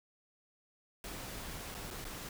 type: noise with dropouts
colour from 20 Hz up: pink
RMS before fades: -44 dBFS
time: 1.04-2.29 s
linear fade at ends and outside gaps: 2 ms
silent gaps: 1.744-1.748 / 1.905-1.909 / 2.044-2.05 s
effects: none